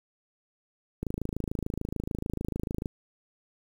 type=click train; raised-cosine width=3 ms; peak=-18 dBFS; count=50; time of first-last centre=1.03-2.858 s; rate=26.8 Hz; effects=8-bit